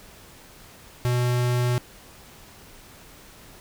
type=tone; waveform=square; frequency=122.9 Hz; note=B2; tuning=8 cents flat; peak=-21 dBFS; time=1.05-1.78 s; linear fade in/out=0 ms; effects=pink hiss -48 dBFS RMS until 3.6 s